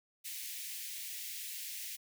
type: high-pass noise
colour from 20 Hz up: white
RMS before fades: -43 dBFS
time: 0.24-1.97 s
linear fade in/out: 20 ms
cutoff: 1900 Hz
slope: 48 dB/octave
effects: none